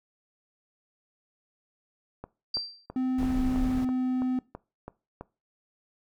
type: click train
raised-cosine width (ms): 1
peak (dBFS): -24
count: 10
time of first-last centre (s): 2.24-5.21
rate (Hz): 3.03
type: tone with exponential decay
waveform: sine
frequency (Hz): 4699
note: D8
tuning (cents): 0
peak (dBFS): -24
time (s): 2.54-2.86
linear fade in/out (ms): 5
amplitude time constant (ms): 69
type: tone with pitch glide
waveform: triangle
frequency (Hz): 257.5 to 255.1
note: C4 to C4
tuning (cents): -28 to -44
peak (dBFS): -23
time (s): 2.96-4.39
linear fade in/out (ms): 2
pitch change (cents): -16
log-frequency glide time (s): 3.07-4.04
type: noise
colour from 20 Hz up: brown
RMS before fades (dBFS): -32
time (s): 3.18-3.85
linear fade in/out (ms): 5
effects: noise-tail reverb RT60 0.3 s tail -21 dB re dry